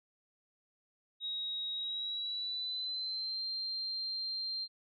sine tone with pitch glide, 3800 to 4168 Hz, A#7 to C8, +33 to -7 cents, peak -35 dBFS, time 1.2-4.68 s, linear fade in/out 50 ms, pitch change +160 cents, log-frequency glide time 1.74-3.43 s, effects none

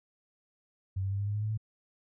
sine tone with pitch steps, 95.3 / 97.19 / 99.12 / 101.08 / 103.09 / 105.13 / 107.22 / 109.34 Hz, G2 / G2 / G2 / G#2 / G#2 / G#2 / A2 / A2, -48 / -14 / +20 / -46 / -12 / +22 / -44 / -10 cents, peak -29 dBFS, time 0.96-1.576 s, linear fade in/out 10 ms, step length 77 ms, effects none

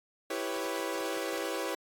sawtooth chord, C# half-diminished seventh, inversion first, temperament equal, 329.6 / 392 / 493.9 / 554.4 Hz, E4 / G4 / B4 / C#5, 0 / 0 / 0 / 0 cents, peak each -34 dBFS, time 0.3-1.75 s, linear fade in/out 5 ms, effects AAC 64 kbps

